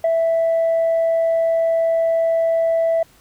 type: tone with ADSR envelope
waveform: sine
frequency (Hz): 659.3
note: E5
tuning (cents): 0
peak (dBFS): -11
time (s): 0.04-3.03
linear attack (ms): 4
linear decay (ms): 25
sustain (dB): -2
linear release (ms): 5
effects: tanh soft clip ceiling -12 dBFS + pink hiss -52 dBFS RMS until 3.2 s